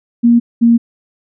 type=tone pair in turn; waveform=sine; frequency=236.1 / 233.4 Hz; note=A#3 / A#3; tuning=+22 / +2 cents; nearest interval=unison; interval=20 cents; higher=first; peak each=-5 dBFS; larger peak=neither; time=0.23-0.4 / 0.61-0.78 s; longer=neither; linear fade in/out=20 ms; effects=none